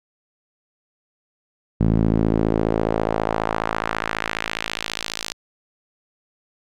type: tone with band-pass filter sweep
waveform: sawtooth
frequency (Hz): 54.7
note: A1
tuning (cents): -9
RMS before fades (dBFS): -22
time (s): 1.8-5.33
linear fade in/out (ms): 10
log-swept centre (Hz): 180 to 5200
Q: 1.2
effects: none